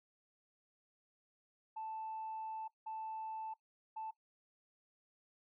sine tone bursts at uneven times, 880 Hz, A5, in tune, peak -40 dBFS, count 3, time 1.76-2.68 / 2.86-3.54 / 3.96-4.11 s, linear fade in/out 10 ms, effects noise-tail reverb RT60 0.1 s tail -18 dB re dry + tanh soft clip ceiling -37 dBFS

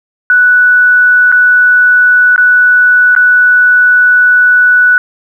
sine tone with dropouts, 1480 Hz, F#6, in tune, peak -3 dBFS, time 0.3-4.98 s, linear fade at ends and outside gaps 1 ms, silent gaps 1.317-1.324 / 2.361-2.379 / 3.151-3.163 s, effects 7-bit

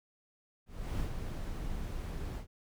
brown noise with ADSR envelope, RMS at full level -33 dBFS, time 0.66-2.47 s, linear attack 340 ms, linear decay 98 ms, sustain -5 dB, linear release 94 ms, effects none

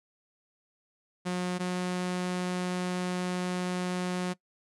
sawtooth tone pair in turn, 180 / 180.84 Hz, F#3 / F#3, -47 / -39 cents, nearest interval unison, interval 8 cents, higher second, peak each -25 dBFS, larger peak neither, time 1.25-1.59 / 1.59-4.34 s, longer second, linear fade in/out 20 ms, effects noise-tail reverb RT60 0.1 s tail -21 dB re dry + resampled to 24000 Hz

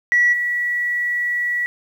sine tone with level steps, 1940 Hz, B6, 31 cents flat, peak -11 / -18 dBFS, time 0.12-1.66 s, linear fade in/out 0 ms, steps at 0.32 s, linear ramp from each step 20 ms, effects tanh soft clip ceiling -7 dBFS + 8-bit

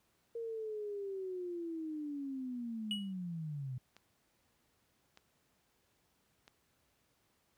sine linear sweep, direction down, 466.2 to 123.47 Hz, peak -38 dBFS, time 0.35-3.78 s, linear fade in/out 5 ms
triangle tone with exponential decay, 2918 Hz, F#7, 25 cents flat, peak -30 dBFS, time 2.91-3.13 s, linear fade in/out 1 ms, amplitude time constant 47 ms
clicks, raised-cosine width 0.2 ms, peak -38 dBFS, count 3, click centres 3.966 / 5.174 / 6.479 s
effects pink hiss -75 dBFS RMS until 7.57 s + high-pass 60 Hz 12 dB/octave

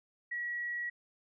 sine tone, 1921 Hz, B6, 48 cents flat, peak -34 dBFS, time 0.31-0.9 s, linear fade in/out 10 ms, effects none

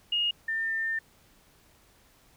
sine tone pair in turn, 2859 / 1801.1 Hz, F7 / A6, +40 / +40 cents, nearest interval minor sixth, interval 800 cents, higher first, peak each -24 / -27 dBFS, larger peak first, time 0.12-0.31 / 0.48-0.99 s, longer second, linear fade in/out 5 ms, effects pink hiss -61 dBFS RMS until 2.36 s

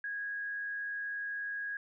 sine tone with frequency modulation, 1648 Hz, G#6, 14 cents flat, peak -35 dBFS, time 0.04-1.77 s, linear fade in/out 2 ms, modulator 96.5 Hz, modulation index 0.32, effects none

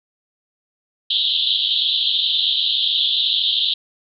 pink band-pass noise, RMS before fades -19 dBFS, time 1.1-3.74 s, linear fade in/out 5 ms, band 3100 to 4000 Hz, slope 96 dB/octave, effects none

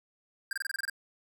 square tone bursts, 1598 Hz, G6, 33 cents sharp, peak -31 dBFS, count 9, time 0.51-0.898 s, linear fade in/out 2 ms, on 20 ms, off 26 ms, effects none

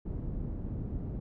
pink low-pass noise, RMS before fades -36 dBFS, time 0.05-1.2 s, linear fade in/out 10 ms, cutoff 250 Hz, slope 12 dB/octave, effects none

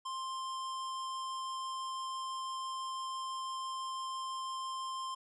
square tone, 1051 Hz, C6, 7 cents sharp, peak -38 dBFS, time 0.05-5.15 s, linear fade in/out 10 ms, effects resampled to 22050 Hz

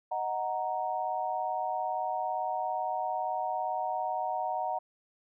sine chord, D# minor, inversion none, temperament equal, 622.3 / 740 / 932.3 Hz, D#5 / F#5 / A#5, 0 / 0 / 0 cents, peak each -37 / -32 / -34 dBFS, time 0.11-4.79 s, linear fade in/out 10 ms, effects none

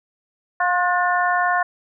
harmonic tone with a mistuned harmonic, 355.6 Hz, F4, 31 cents sharp, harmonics 2 / 3 / 4 / 5, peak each -20 / -22 / -23 / -24 dBFS, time 0.6-1.63 s, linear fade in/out 5 ms, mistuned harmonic 4, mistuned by +35 cents, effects none

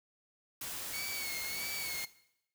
white noise, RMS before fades -41 dBFS, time 0.61-2.05 s, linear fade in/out 5 ms
25% pulse tone with vibrato, 2217 Hz, C#7, in tune, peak -35 dBFS, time 0.93-2.06 s, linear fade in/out 10 ms, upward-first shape sine, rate 1.6 Hz, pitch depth 62 cents each way
effects noise-tail reverb RT60 0.8 s tail -18 dB re dry

